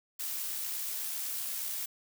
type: noise with amplitude modulation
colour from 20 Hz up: blue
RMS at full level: -35 dBFS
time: 0.19-1.86 s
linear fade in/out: 10 ms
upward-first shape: sine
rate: 68 Hz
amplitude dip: 25%
effects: none